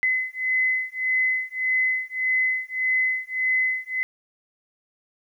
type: beating tone pair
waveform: sine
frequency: 2031 / 2032.7 Hz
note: B6 / B6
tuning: +48 / +49 cents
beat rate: 1.7 Hz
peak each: -24 dBFS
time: 0.03-4.03 s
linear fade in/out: 0 ms
effects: 10-bit